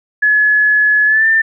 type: tone with pitch glide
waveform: sine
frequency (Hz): 1702 to 1788.7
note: G#6 to A6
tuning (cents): +42 to +28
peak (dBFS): -8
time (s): 0.22-1.42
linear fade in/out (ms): 10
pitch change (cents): +86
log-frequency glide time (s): 1.06-1.27
effects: none